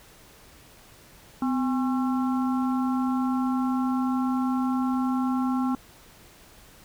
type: harmonic tone with a mistuned harmonic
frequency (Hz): 270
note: C#4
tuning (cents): -45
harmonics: 1 / 3 / 4 / 5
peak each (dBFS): -23 / -33 / -35 / -37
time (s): 1.42-5.75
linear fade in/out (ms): 2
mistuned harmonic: 1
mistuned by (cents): -100
effects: pink hiss -52 dBFS RMS until 6.84 s